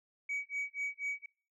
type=tone with tremolo; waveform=sine; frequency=2266 Hz; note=C#7; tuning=37 cents sharp; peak=-30 dBFS; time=0.29-1.26 s; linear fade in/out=5 ms; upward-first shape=sine; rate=4.1 Hz; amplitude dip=100%; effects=noise-tail reverb RT60 0.5 s tail -26 dB re dry + tanh soft clip ceiling -31 dBFS